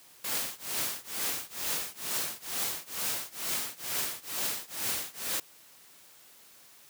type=noise with tremolo; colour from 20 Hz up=white; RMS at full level=-30 dBFS; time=0.24-5.4 s; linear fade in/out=5 ms; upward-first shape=triangle; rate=2.2 Hz; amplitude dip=100%; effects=white hiss -56 dBFS RMS until 6.89 s + high-pass 100 Hz 12 dB/octave